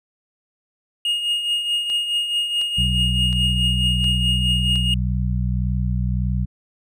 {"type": "tone with tremolo", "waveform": "triangle", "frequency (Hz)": 2856, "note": "F7", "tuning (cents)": 38, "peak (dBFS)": -15, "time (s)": [1.05, 4.94], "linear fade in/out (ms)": 2, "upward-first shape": "triangle", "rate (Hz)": 4.7, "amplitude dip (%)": 60}
{"type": "click train", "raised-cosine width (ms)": 0.2, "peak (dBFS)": -20, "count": 5, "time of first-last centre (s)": [1.9, 4.757], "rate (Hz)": 1.4}
{"type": "harmonic tone", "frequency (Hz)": 61.74, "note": "B1", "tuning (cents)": 0, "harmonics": [1, 2, 3], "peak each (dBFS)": [-21, -23, -26], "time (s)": [2.77, 6.46], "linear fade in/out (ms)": 20}
{"effects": ["resampled to 32000 Hz"]}